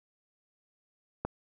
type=click; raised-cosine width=1 ms; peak=-17 dBFS; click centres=1.25 s; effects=none